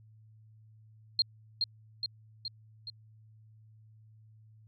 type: tone with echo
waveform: sine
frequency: 4216 Hz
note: C8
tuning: 12 cents sharp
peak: -22 dBFS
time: 1.19-1.22 s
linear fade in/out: 2 ms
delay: 420 ms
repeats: 4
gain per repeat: -4 dB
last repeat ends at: 2.9 s
effects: added 109 Hz sine -55 dBFS peak until 4.67 s